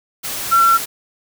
sine tone in noise, 1355 Hz, E6, 47 cents sharp, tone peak -9 dBFS, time 0.51-0.78 s, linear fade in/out 20 ms, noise white, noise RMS -25 dBFS, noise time 0.23-0.86 s, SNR +13 dB, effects none

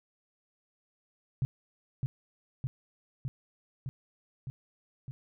sine tone with echo, 130.81 Hz, C3, in tune, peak -25 dBFS, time 1.42-1.45 s, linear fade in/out 0 ms, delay 610 ms, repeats 6, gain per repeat -2 dB, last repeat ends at 5.11 s, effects none

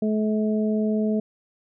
harmonic tone, 214.8 Hz, A3, 41 cents flat, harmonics 1 / 2 / 3, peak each -21 / -27 / -31 dBFS, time 0.02-1.2 s, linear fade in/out 5 ms, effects none

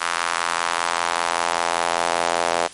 sawtooth tone with high-pass filter sweep, 85.1 Hz, F2, 44 cents flat, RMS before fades -22 dBFS, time 0-2.68 s, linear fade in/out 20 ms, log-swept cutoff 1200 to 650 Hz, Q 1.8, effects white hiss -41 dBFS RMS until 2.73 s + MP3 48 kbps

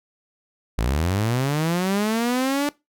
sawtooth linear sweep, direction up, 51 to 293.7 Hz, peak -16 dBFS, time 0.78-2.69 s, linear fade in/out 0 ms, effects noise-tail reverb RT60 0.2 s tail -20 dB re dry

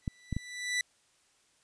sawtooth tone with exponential growth, 1975.5 Hz, B6, in tune, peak -23 dBFS, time 0.02-0.81 s, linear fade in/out 2 ms, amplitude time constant 170 ms
clicks, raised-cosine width 5 ms, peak -19 dBFS, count 3, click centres 0.078 / 0.327 / 0.366 s
effects white hiss -68 dBFS RMS until 1.63 s + resampled to 22050 Hz

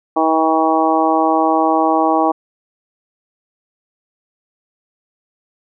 harmonic tone, 160 Hz, D#3, 49 cents sharp, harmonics 2 / 3 / 4 / 5 / 6 / 7, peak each -17 / -22 / -19 / -16 / -21 / -20 dBFS, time 0.16-2.32 s, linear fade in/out 10 ms, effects none

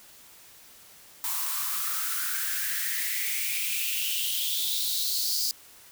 blue noise with high-pass filter sweep, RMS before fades -29 dBFS, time 1.24-5.51 s, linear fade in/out 0 ms, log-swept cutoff 970 to 4900 Hz, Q 6.2, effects white hiss -52 dBFS RMS until 5.91 s

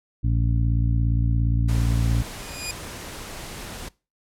harmonic tone, 57.3 Hz, A#1, 29 cents flat, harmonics 1 / 2 / 3 / 4 / 5, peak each -21 / -22 / -33 / -34 / -34 dBFS, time 0.23-2.23 s, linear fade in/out 20 ms
pink noise, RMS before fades -36 dBFS, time 1.68-3.89 s, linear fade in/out 10 ms
15% pulse tone with exponential growth, 2454 Hz, D#7, 25 cents flat, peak -19 dBFS, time 2.2-2.71 s, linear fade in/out 2 ms, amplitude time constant 110 ms
effects noise-tail reverb RT60 0.3 s tail -22 dB re dry + low-pass 12000 Hz 12 dB/octave

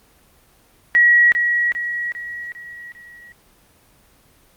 sine tone with echo, 1915 Hz, A#6, 46 cents sharp, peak -9 dBFS, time 0.95-1.32 s, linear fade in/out 0 ms, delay 400 ms, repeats 5, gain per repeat -6 dB, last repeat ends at 3.32 s, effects pink hiss -54 dBFS RMS until 4.56 s + Opus 24 kbps

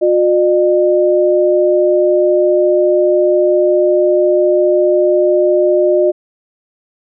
sine tone pair together, 359.5 / 605.1 Hz, F#4 / D#5, -50 / -48 cents, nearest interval major sixth, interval 902 cents, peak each -11 dBFS, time 0.01-6.12 s, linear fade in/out 20 ms, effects none

